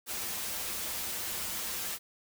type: noise with comb filter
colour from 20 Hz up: white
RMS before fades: -36 dBFS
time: 0.06-1.99 s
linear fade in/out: 50 ms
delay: 7.2 ms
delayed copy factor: -0.7
effects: none